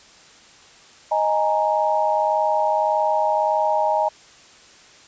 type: chord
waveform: sine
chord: D# suspended fourth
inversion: none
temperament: equal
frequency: 622.3 / 830.6 / 932.3 Hz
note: D#5 / G#5 / A#5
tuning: 0 / 0 / 0 cents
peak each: -21 / -21 / -22 dBFS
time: 1.11-4.09 s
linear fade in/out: 10 ms
effects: white hiss -48 dBFS RMS until 5.07 s + resampled to 16000 Hz